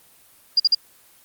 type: tone bursts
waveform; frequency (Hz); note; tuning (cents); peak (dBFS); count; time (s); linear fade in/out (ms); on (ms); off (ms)
sine; 4831; D8; +48; -12; 3; 0.57-0.749; 5; 29; 46
effects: white hiss -53 dBFS RMS until 1.24 s + Opus 24 kbps